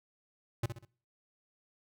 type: tone with echo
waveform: square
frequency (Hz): 116.4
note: A#2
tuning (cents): -2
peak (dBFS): -29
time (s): 0.63-0.66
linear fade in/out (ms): 5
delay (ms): 64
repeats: 3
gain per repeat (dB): -8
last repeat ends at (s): 0.852
effects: noise-tail reverb RT60 0.5 s tail -24 dB re dry